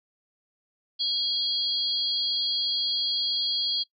sine tone cluster, 3295 / 4184 / 4618 Hz, G#7 / C8 / D8, -14 / -1 / -30 cents, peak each -28 dBFS, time 0.99-3.84 s, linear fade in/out 20 ms, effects noise-tail reverb RT60 0.1 s tail -21 dB re dry + MP3 64 kbps

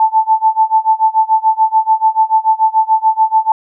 sine tone with tremolo, 880 Hz, A5, in tune, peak -5 dBFS, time 0-3.52 s, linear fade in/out 2 ms, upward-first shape sine, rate 6.9 Hz, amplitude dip 95%, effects none

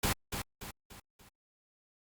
pink noise with echo, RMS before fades -30 dBFS, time 0.03-0.13 s, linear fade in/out 5 ms, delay 290 ms, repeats 4, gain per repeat -7 dB, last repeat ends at 1.29 s, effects Opus 48 kbps

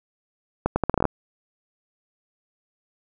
accelerating click train, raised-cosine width 1 ms, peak -6 dBFS, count 10, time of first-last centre 0.66-1.053 s, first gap 100 ms, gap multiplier 0.77, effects none

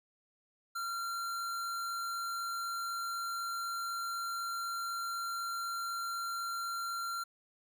square tone, 1374 Hz, F6, 29 cents flat, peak -36 dBFS, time 0.75-7.24 s, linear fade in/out 10 ms, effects none

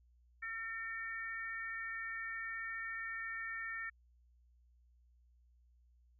harmonic tone, 452.4 Hz, A4, 48 cents sharp, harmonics 3 / 4 / 5, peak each -48 / -41 / -48 dBFS, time 0.42-3.9 s, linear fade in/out 10 ms, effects added 60 Hz sine -65 dBFS peak until 6.19 s

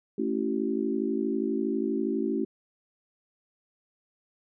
sine chord, A dominant seventh, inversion none, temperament equal with one note detuned, 220 / 277.2 / 329.6 / 381.9 Hz, A3 / C#4 / E4 / G4, 0 / 0 / 0 / -45 cents, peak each -31 dBFS, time 0.18-2.45 s, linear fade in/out 5 ms, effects none

